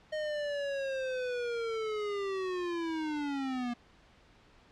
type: linear sweep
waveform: square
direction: down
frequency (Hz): 620 to 236.9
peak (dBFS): -33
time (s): 0.12-3.74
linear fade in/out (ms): 10
effects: pink hiss -61 dBFS RMS until 4.71 s + low-pass 4000 Hz 12 dB/octave